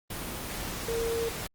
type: tone in noise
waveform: sine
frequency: 460.4 Hz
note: A#4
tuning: 22 cents flat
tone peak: -28 dBFS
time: 0.88-1.29 s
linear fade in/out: 5 ms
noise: pink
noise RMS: -36 dBFS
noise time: 0.1-1.47 s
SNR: +5 dB
effects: Opus 24 kbps